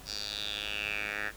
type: tone with band-pass filter sweep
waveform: 10% pulse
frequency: 103.83 Hz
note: G#2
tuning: in tune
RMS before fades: -36 dBFS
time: 0.05-1.32 s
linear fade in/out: 50 ms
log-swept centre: 5100 to 1800 Hz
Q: 5.4
effects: added 50 Hz sine -54 dBFS peak until 1.36 s + pink hiss -51 dBFS RMS until 1.36 s